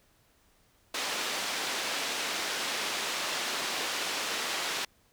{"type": "band-pass noise", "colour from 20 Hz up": "white", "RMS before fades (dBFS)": -33, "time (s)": [0.94, 4.85], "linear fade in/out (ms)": 5, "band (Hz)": [290, 4600], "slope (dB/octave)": 12, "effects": ["pink hiss -66 dBFS RMS until 5.12 s"]}